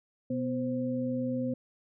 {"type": "tone cluster", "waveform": "sine", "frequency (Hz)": [125.4, 248.7, 522], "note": ["B2", "B3", "C5"], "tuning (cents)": [27, 12, -4], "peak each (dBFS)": [-38, -30, -35], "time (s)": [0.3, 1.54], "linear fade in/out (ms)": 5, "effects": []}